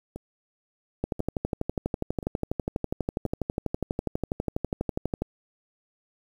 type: two click trains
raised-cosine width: 2 ms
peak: -23 / -13 dBFS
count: 4 / 52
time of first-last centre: 0.16-3.262 / 1.04-5.22 s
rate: 0.967 / 12.2 Hz
effects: 8-bit

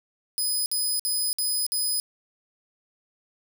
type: tone bursts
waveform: 5% pulse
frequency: 5010 Hz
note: D#8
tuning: 11 cents sharp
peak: -18 dBFS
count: 5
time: 0.38-2 s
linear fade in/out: 0 ms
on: 280 ms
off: 55 ms
effects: none

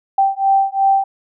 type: beating tone pair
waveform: sine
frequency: 780 / 782.8 Hz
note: G5 / G5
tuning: -9 / -3 cents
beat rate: 2.8 Hz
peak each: -15 dBFS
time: 0.18-1.04 s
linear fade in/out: 5 ms
effects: none

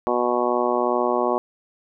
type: harmonic tone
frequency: 122.3 Hz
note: B2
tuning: 16 cents flat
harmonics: 2 / 3 / 4 / 5 / 6 / 7 / 8 / 9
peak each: -29 / -24 / -27 / -25 / -28 / -28 / -30 / -27 dBFS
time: 0.07-1.38 s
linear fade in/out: 0 ms
effects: none

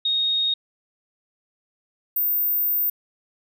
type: tone pair in turn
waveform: sine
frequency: 3729 / 14550 Hz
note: A#7 / A#9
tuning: 0 / -43 cents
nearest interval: 2 octaves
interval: 2357 cents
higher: second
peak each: -19 dBFS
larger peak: neither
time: 0.05-0.54 / 2.16-2.9 s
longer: second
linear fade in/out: 5 ms
effects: none

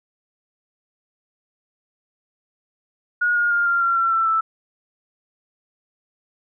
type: tone with pitch steps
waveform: sine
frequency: 1444 / 1425.8 / 1407.8 / 1390 / 1372.4 / 1355.1 / 1338 / 1321.1 Hz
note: F#6 / F6 / F6 / F6 / F6 / E6 / E6 / E6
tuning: -43 / +35 / +13 / -9 / -31 / +47 / +25 / +3 cents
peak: -16 dBFS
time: 3.21-4.41 s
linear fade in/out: 10 ms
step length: 150 ms
effects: none

